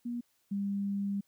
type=tone pair in turn; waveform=sine; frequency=239.6 / 199.74 Hz; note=A#3 / G3; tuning=+48 / +33 cents; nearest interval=minor third; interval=315 cents; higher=first; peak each=-33 / -30 dBFS; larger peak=second; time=0.05-0.21 / 0.51-1.21 s; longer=second; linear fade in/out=10 ms; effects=white hiss -73 dBFS RMS until 1.27 s